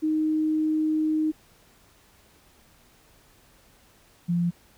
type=tone pair in turn; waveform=sine; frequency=311.1 / 173.09 Hz; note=D#4 / F3; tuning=0 / -15 cents; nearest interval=minor seventh; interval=1015 cents; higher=first; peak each=-21 dBFS; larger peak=neither; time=0.02-1.32 / 4.28-4.51 s; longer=first; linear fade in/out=20 ms; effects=pink hiss -58 dBFS RMS until 4.77 s